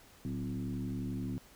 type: tone with frequency modulation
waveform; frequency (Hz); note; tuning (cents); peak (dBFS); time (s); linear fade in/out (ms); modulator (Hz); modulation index
sine; 185; F#3; 0; -34; 0.25-1.38; 0; 71.6; 1.5
effects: pink hiss -59 dBFS RMS until 1.55 s